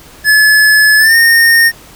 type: tone with pitch glide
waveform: square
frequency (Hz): 1716 to 1839.2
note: A6 to A#6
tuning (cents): -44 to -24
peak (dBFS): -5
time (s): 0.24-1.72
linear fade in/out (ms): 50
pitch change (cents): +120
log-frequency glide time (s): 0.98-1.16
effects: pink hiss -37 dBFS RMS until 1.95 s